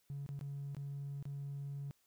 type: tone with dropouts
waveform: triangle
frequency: 140.7 Hz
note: C#3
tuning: 26 cents sharp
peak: -37 dBFS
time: 0.1-1.91 s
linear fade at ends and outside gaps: 0 ms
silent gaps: 0.263-0.29 / 0.392-0.411 / 0.748-0.767 / 1.226-1.254 s
effects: tanh soft clip ceiling -37 dBFS + white hiss -75 dBFS RMS until 2.06 s